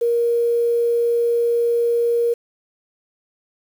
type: tone with quantisation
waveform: sine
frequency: 471 Hz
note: A#4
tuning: 18 cents sharp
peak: -15 dBFS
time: 0.01-2.34 s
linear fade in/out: 10 ms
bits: 7
effects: none